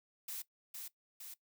blue noise with echo, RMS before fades -43 dBFS, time 0.28-0.42 s, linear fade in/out 5 ms, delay 460 ms, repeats 2, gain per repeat -3 dB, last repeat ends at 1.34 s, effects noise-tail reverb RT60 0.1 s tail -18 dB re dry

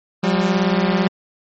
sawtooth beating tone pair, 180.4 / 198.4 Hz, F#3 / G3, -44 / +21 cents, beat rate 18 Hz, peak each -14 dBFS, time 0.23-1.08 s, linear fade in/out 10 ms, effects low-pass 5000 Hz 12 dB/octave + MP3 32 kbps

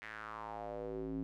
square tone with band-pass filter sweep, 54.4 Hz, A1, 19 cents flat, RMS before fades -43 dBFS, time 0.02-1.23 s, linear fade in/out 0 ms, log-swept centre 2000 to 250 Hz, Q 3.9, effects none

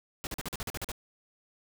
pink noise bursts, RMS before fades -36 dBFS, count 10, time 0.24-0.917 s, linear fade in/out 0 ms, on 29 ms, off 43 ms, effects none

